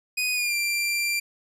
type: tone with pitch glide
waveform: sawtooth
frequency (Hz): 2489 to 2366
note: D#7 to D7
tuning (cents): 0 to +12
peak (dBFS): -20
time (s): 0.17-1.2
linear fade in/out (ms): 10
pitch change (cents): -88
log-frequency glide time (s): 0.33-0.55
effects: resampled to 32000 Hz